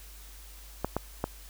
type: clicks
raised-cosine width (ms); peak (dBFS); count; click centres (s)
1; -14; 3; 0.846 / 0.966 / 1.241
effects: added 50 Hz sine -47 dBFS peak until 1.49 s + white hiss -52 dBFS RMS until 1.49 s